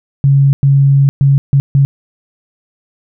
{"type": "tone bursts at uneven times", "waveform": "sine", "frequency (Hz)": 138.59, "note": "C#3", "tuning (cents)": 0, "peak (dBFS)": -5, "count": 5, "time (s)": [[0.24, 0.53], [0.63, 1.09], [1.21, 1.38], [1.53, 1.6], [1.75, 1.85]], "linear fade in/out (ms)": 0, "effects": []}